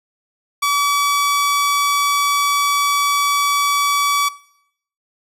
sawtooth tone, 1144 Hz, D6, 46 cents flat, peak -11 dBFS, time 0.62-4.29 s, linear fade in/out 10 ms, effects noise-tail reverb RT60 0.7 s tail -19 dB re dry + resampled to 32000 Hz

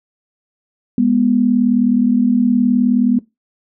sine tone pair together, 205.7 / 244.9 Hz, G#3 / B3, -16 / -14 cents, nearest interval minor third, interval 302 cents, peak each -16 / -12 dBFS, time 0.98-3.19 s, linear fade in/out 2 ms, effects noise-tail reverb RT60 0.2 s tail -19 dB re dry

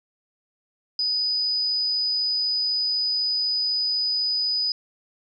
sine tone, 4978 Hz, D#8, in tune, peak -21 dBFS, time 0.99-4.72 s, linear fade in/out 2 ms, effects none

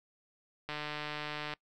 click train, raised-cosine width 0.3 ms, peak -22 dBFS, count 128, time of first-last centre 0.69-1.537 s, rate 150 Hz, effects noise-tail reverb RT60 0.1 s tail -23 dB re dry

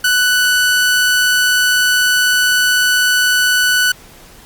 sawtooth tone, 1488 Hz, F#6, 9 cents sharp, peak -7 dBFS, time 0.04-3.92 s, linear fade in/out 5 ms, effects pink hiss -41 dBFS RMS until 4.45 s + Opus 48 kbps

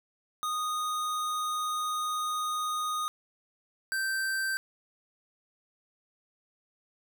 square tone pair in turn, 1238 / 1559.8 Hz, D#6 / G6, -9 / -9 cents, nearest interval major third, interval 400 cents, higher second, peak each -30 / -29 dBFS, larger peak second, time 0.43-3.08 / 3.92-4.57 s, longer first, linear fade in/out 0 ms, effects none

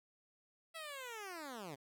10% pulse linear sweep, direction down, 665 to 128.2 Hz, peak -37 dBFS, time 0.74-1.76 s, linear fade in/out 20 ms, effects 13-bit

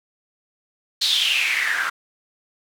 white noise with band-pass filter sweep, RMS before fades -21 dBFS, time 1.01-1.9 s, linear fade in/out 10 ms, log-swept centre 4100 to 1400 Hz, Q 7.2, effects none

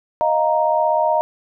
sine chord, Eb suspended second, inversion none, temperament equal, 622.3 / 698.5 / 932.3 Hz, Eb5 / F5 / Bb5, 0 / 0 / 0 cents, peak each -18 / -21 / -18 dBFS, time 0.21-1.21 s, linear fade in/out 0 ms, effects none

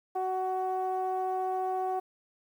sawtooth tone with low-pass filter, 373.8 Hz, F#4, 18 cents sharp, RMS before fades -31 dBFS, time 0.15-2 s, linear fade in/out 10 ms, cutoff 840 Hz, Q 6.3, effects 10-bit

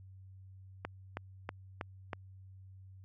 click train, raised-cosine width 0.5 ms, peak -22 dBFS, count 5, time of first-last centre 0.85-2.132 s, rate 3.12 Hz, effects added 95 Hz sine -51 dBFS peak until 3.04 s

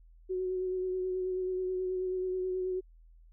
sine tone with vibrato, 370 Hz, F#4, in tune, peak -30 dBFS, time 0.29-2.81 s, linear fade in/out 20 ms, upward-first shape sine, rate 9.3 Hz, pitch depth 20 cents each way, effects added 41 Hz sine -54 dBFS peak until 3.32 s

